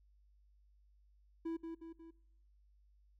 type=tone with echo; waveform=triangle; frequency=329.2 Hz; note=E4; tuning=2 cents flat; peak=-35 dBFS; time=1.45-1.57 s; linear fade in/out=10 ms; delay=180 ms; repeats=3; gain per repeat=-5 dB; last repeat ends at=2.11 s; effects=noise-tail reverb RT60 0.9 s tail -25 dB re dry + added 50 Hz sine -65 dBFS peak until 3.19 s